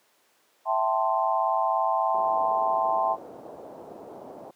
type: chord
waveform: sine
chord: A minor seventh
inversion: second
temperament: equal with one note detuned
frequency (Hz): 659.3 / 776.3 / 880 / 1046.5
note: E5 / G5 / A5 / C6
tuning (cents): 0 / -17 / 0 / 0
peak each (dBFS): -27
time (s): 0.65-3.17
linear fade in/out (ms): 50
type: low-pass noise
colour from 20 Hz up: pink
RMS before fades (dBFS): -36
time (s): 2.14-4.51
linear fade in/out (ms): 5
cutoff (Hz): 770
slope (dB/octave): 24
effects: pink hiss -64 dBFS RMS until 4.55 s + high-pass 400 Hz 12 dB/octave